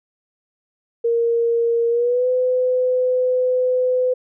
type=tone with pitch glide; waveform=sine; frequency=466.2 to 505.5 Hz; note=A#4 to B4; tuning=0 to +40 cents; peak=-15 dBFS; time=1.04-4.14 s; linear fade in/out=10 ms; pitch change=+140 cents; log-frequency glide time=1.89-2.28 s; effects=none